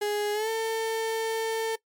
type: tone with pitch glide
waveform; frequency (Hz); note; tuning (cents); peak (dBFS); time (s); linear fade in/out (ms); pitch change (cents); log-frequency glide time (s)
35% pulse; 415.3 to 447.7; G#4 to A4; 0 to +30; -24; 0.01-1.76; 10; +130; 0.33-0.49
effects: noise-tail reverb RT60 0.1 s tail -20 dB re dry + MP3 96 kbps